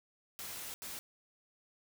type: noise bursts at uneven times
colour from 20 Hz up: white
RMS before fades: -44 dBFS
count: 2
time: 0.39-0.74 / 0.82-0.99 s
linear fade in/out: 0 ms
effects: none